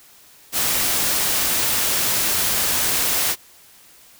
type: noise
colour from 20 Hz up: white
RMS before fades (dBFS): -20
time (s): 0.52-3.36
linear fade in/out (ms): 50
effects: white hiss -49 dBFS RMS until 4.19 s